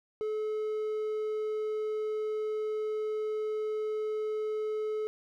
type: tone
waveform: triangle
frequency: 430 Hz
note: A4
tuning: 40 cents flat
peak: -28 dBFS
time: 0.21-5.07 s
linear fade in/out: 0 ms
effects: none